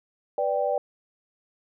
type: chord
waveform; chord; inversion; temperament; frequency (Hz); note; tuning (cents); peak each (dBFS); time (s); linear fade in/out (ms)
sine; G major; first; equal; 493.9 / 587.3 / 784; B4 / D5 / G5; 0 / 0 / 0; -28 / -25 / -28; 0.38-0.78; 2
effects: none